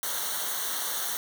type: noise with comb filter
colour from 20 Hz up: white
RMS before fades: -31 dBFS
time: 0.03-1.17 s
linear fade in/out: 0 ms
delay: 0.4 ms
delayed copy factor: -0.85
effects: none